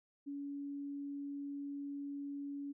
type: tone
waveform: sine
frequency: 282.9 Hz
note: C#4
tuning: 35 cents sharp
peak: -40 dBFS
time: 0.26-2.73 s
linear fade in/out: 20 ms
effects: none